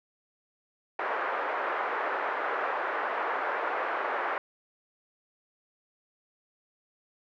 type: band-pass noise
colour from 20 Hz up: white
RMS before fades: -31 dBFS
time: 0.99-4.38 s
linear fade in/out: 2 ms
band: 420 to 1600 Hz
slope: 24 dB/octave
effects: none